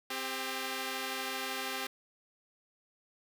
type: tone pair together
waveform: 5% pulse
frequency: 261.7 / 398.9 Hz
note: C4 / G4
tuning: 0 / +30 cents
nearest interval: perfect fifth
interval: 730 cents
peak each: -27 / -26 dBFS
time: 0.1-1.87 s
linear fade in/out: 5 ms
effects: none